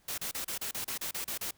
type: noise bursts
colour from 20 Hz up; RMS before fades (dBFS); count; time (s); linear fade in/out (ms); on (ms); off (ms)
white; -36; 11; 0.08-1.51; 5; 100; 33
effects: pink hiss -66 dBFS RMS until 1.57 s